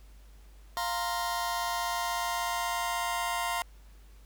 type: chord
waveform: sawtooth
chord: F suspended fourth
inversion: none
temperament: just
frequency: 698.5 / 931.3 / 1047.7 Hz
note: F5 / Bb5 / C6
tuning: 0 / -2 / +2 cents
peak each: -30 dBFS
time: 0.77-3.62 s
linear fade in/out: 0 ms
effects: added 50 Hz sine -50 dBFS peak until 4.25 s + pink hiss -63 dBFS RMS until 4.25 s